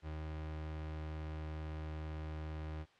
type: tone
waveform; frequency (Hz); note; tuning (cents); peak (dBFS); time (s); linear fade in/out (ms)
35% pulse; 77.78; D#2; 0; -39; 0.02-2.86; 50
effects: white hiss -66 dBFS RMS until 2.99 s + low-pass 3000 Hz 12 dB/octave